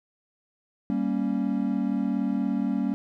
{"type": "chord", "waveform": "triangle", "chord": "G diminished", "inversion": "none", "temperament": "equal", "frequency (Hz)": [196, 233.1, 277.2], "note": ["G3", "Bb3", "Db4"], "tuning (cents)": [0, 0, 0], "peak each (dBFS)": -26, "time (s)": [0.9, 2.94], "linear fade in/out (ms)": 0, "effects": []}